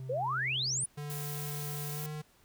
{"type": "tone", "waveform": "triangle", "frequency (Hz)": 130.81, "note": "C3", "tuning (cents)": 0, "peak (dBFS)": -37, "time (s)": [0, 0.84], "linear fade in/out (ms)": 2}
{"type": "exponential sweep", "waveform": "sine", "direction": "up", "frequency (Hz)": [466.2, 10170], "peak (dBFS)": -30, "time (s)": [0.09, 0.86], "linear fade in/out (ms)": 10}
{"type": "tone with pitch glide", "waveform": "square", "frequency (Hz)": [146.83, 151.83], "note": ["D3", "D#3"], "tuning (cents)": [0, -42], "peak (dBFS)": -38, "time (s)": [0.97, 2.22], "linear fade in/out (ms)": 10, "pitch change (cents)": 58, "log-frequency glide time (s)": [1.9, 2.07]}
{"type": "noise", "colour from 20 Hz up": "blue", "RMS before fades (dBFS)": -42, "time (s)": [1.1, 2.06], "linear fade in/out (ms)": 0}
{"effects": ["pink hiss -65 dBFS RMS until 2.44 s"]}